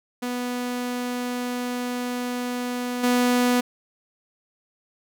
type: tone with level steps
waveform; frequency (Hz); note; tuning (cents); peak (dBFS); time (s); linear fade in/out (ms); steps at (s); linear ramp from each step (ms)
sawtooth; 246.3; B3; -5; -22 / -14; 0.22-3.61; 10; 3.03; 10
effects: none